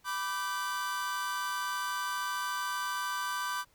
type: chord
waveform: 45% pulse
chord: G major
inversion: first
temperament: equal with one note detuned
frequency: 987.8 / 1174.7 / 1540.2 Hz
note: B5 / D6 / G6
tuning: 0 / 0 / -31 cents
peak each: -37 / -36 / -37 dBFS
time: 0.04-3.65 s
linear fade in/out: 50 ms
effects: pink hiss -67 dBFS RMS until 3.74 s